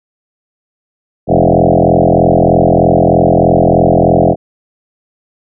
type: tone with frequency modulation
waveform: sine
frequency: 410 Hz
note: G#4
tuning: 22 cents flat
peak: -5 dBFS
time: 1.27-4.36 s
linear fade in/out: 50 ms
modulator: 43.2 Hz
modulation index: 7.2
effects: none